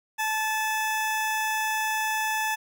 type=tone; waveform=20% pulse; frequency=870 Hz; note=A5; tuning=20 cents flat; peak=-20 dBFS; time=0.18-2.56 s; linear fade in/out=20 ms; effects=none